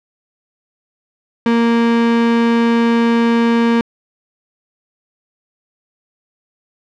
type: tone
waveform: 35% pulse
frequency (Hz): 232.6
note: A#3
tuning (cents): -4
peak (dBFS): -9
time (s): 1.46-3.81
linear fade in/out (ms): 2
effects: low-pass 3000 Hz 12 dB/octave